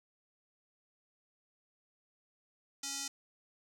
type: tone with band-pass filter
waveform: square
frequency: 277.2 Hz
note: C#4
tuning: in tune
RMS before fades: -40 dBFS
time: 2.83-3.08 s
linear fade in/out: 5 ms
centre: 6300 Hz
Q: 2.4
effects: none